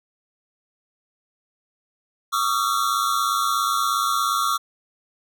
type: tone cluster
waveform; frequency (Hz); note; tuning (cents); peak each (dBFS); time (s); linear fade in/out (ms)
square; 1130 / 1227 / 1355; C#6 / D#6 / E6; +33 / -25 / +47; -25; 2.32-4.58; 20
effects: none